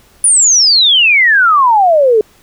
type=exponential sweep; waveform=sine; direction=down; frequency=9900 to 415.3 Hz; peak=-5 dBFS; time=0.24-2.21 s; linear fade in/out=2 ms; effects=pink hiss -47 dBFS RMS until 2.42 s